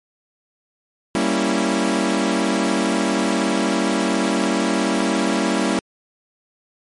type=chord; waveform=sawtooth; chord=G diminished seventh; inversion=none; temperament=equal; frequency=196 / 233.1 / 277.2 / 329.6 Hz; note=G3 / Bb3 / Db4 / Fb4; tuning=0 / 0 / 0 / 0 cents; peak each=-19 dBFS; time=1.15-5.79 s; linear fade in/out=0 ms; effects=MP3 48 kbps